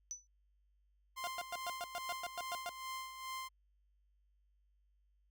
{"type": "tone with exponential decay", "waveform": "sine", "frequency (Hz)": 5980, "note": "F#8", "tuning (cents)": 17, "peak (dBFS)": -37, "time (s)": [0.11, 0.27], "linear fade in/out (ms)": 0, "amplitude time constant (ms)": 33}
{"type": "tone with tremolo", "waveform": "sawtooth", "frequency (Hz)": 1046.5, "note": "C6", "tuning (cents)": 0, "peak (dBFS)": -37, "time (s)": [1.16, 3.49], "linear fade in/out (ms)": 20, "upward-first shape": "sine", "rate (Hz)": 2.4, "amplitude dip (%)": 60}
{"type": "tone bursts", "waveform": "sawtooth", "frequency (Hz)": 702, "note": "F5", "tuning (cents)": 9, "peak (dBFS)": -35, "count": 11, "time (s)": [1.24, 2.692], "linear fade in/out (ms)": 0, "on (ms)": 32, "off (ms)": 110}
{"effects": ["added 50 Hz sine -70 dBFS peak until 5.3 s"]}